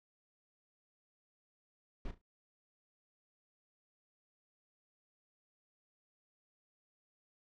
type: noise with echo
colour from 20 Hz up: brown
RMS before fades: -40 dBFS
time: 2.05-2.11 s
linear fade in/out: 2 ms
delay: 35 ms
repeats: 3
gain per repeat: -12 dB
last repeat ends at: 2.215 s
effects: low-pass 4000 Hz 12 dB/octave